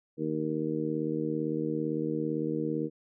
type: harmonic tone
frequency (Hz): 77.78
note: D#2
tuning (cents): 0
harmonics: 2 / 3 / 4 / 5 / 6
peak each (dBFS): -36 / -36 / -32 / -38 / -34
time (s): 0.17-2.9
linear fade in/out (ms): 50
effects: none